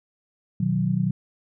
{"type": "chord", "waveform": "sine", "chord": "B major", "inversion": "none", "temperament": "equal", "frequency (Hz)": [123.47, 155.56, 185], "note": ["B2", "D#3", "F#3"], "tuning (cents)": [0, 0, 0], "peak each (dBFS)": [-26, -25, -23], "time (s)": [0.6, 1.11], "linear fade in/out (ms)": 5, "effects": []}